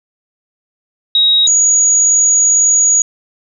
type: tone pair in turn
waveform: sine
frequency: 3800 / 6771 Hz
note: A#7 / G#8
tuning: +33 / +33 cents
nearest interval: minor seventh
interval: 1000 cents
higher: second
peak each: -7 dBFS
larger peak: neither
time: 1.15-1.47 / 1.47-3.02 s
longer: second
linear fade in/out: 2 ms
effects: none